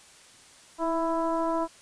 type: tone with frequency modulation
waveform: sine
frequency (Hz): 659.3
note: E5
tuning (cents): 0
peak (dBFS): -24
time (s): 0.78-1.68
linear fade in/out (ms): 50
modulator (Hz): 333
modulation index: 1.4
effects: white hiss -53 dBFS RMS until 1.81 s + resampled to 22050 Hz